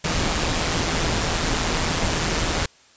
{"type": "noise with amplitude modulation", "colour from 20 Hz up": "pink", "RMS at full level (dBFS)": -20, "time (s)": [0.04, 2.66], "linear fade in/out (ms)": 5, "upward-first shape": "sine", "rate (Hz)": 163, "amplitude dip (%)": 50, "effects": ["white hiss -53 dBFS RMS until 2.96 s", "resampled to 16000 Hz"]}